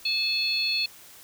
harmonic tone, 867 Hz, A5, 26 cents flat, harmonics 3 / 4 / 5, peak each -28 / -34 / -25 dBFS, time 0.05-0.86 s, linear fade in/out 5 ms, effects white hiss -49 dBFS RMS until 1.23 s

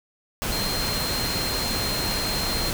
sine tone in noise, 4186 Hz, C8, in tune, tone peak -28 dBFS, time 0.52-2.7 s, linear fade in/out 0 ms, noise pink, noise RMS -27 dBFS, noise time 0.42-2.73 s, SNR -4 dB, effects none

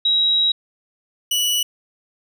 sine / sawtooth tone pair in turn, 3845 / 2947 Hz, B7 / F#7, -47 / -8 cents, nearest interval perfect fourth, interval 461 cents, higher first, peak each -14 dBFS, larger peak neither, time 0.05-0.52 / 1.31-1.63 s, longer first, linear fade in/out 5 ms, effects none

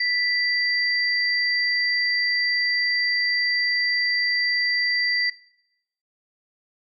sine tone pair together, 1975.5 / 4699 Hz, B6 / D8, 0 / 0 cents, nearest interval octave + minor third, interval 1500 cents, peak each -22 / -25 dBFS, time 0-5.3 s, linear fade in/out 5 ms, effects noise-tail reverb RT60 0.8 s tail -20 dB re dry + Opus 32 kbps

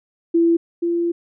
sine tone pair in turn, 335.7 / 341.8 Hz, E4 / F4, +32 / -37 cents, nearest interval unison, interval 31 cents, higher second, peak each -12 / -17 dBFS, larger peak first, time 0.34-0.57 / 0.82-1.12 s, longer second, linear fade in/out 10 ms, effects none

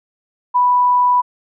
sine tone, 987 Hz, B5, 1 cent flat, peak -10 dBFS, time 0.54-1.22 s, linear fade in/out 20 ms, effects none

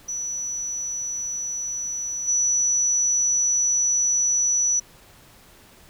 sine tone with level steps, 5920 Hz, F#8, in tune, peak -26 / -18 dBFS, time 0.08-4.8 s, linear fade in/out 10 ms, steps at 2.27 s, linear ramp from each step 20 ms, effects pink hiss -51 dBFS RMS until 5.89 s

